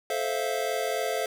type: chord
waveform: square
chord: F major seventh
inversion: first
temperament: just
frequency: 436.5 / 523.8 / 654.8 / 698.5 Hz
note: A4 / C5 / E5 / F5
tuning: -14 / +2 / -12 / 0 cents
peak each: -33 dBFS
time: 0.1-1.26 s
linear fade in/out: 2 ms
effects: none